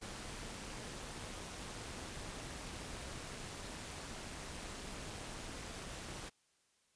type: noise with amplitude modulation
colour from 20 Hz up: pink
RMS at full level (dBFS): -44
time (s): 0.01-6.3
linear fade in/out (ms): 20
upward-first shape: sine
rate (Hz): 211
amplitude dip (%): 55
effects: white hiss -75 dBFS RMS until 6.95 s + resampled to 22050 Hz

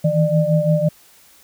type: tone cluster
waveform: sine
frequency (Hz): 157.2 / 163.1 / 597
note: D#3 / E3 / D5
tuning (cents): +18 / -18 / +28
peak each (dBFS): -18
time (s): 0.04-0.89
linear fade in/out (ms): 10
effects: white hiss -50 dBFS RMS until 1.43 s

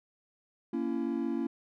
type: chord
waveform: triangle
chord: A# diminished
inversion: none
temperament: just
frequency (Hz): 233.1 / 279.7 / 335.6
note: A#3 / C#4 / E4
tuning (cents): 0 / +16 / +31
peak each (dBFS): -32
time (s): 0.73-1.47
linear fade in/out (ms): 5
effects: none

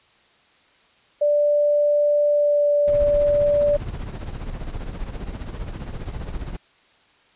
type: tone with pitch glide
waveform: sine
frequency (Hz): 587.3 to 583.2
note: D5 to D5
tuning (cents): 0 to -12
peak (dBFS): -15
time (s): 1.21-3.77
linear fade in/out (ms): 10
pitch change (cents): -12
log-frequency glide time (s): 2.29-2.69
type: noise with tremolo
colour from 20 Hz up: brown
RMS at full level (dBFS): -27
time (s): 2.87-6.57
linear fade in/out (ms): 10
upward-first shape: triangle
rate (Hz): 15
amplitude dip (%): 70
effects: white hiss -57 dBFS RMS until 7.35 s + resampled to 8000 Hz

